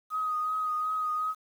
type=tone with vibrato; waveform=sine; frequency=1252 Hz; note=D#6; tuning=10 cents sharp; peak=-27 dBFS; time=0.1-1.35 s; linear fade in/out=50 ms; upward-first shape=triangle; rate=2.7 Hz; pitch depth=26 cents each way; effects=9-bit